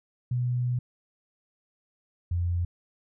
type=tone pair in turn; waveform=sine; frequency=123.47 / 87.08 Hz; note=B2 / F2; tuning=0 / -5 cents; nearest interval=tritone; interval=605 cents; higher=first; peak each=-24 dBFS; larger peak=neither; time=0.31-0.79 / 2.31-2.65 s; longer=first; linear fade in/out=5 ms; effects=none